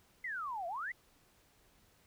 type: exponential two-way sweep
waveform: sine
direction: down then up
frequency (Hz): 2093 to 659.3 to 2093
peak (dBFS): -37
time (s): 0.24-0.92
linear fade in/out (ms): 5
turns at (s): 0.67
effects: pink hiss -68 dBFS RMS until 2.06 s